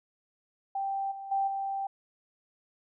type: tone with level steps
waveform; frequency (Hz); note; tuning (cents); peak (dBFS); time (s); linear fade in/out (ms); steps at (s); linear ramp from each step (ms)
sine; 784; G5; 0; -29 / -38 / -25 / -30; 0.75-1.87; 5; 1.11 / 1.31 / 1.47; 10
effects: none